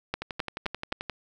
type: two click trains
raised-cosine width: 0.3 ms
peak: -12 / -17 dBFS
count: 4 / 11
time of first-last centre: 0.14-0.925 / 0.22-1.097 s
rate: 3.82 / 11.4 Hz
effects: none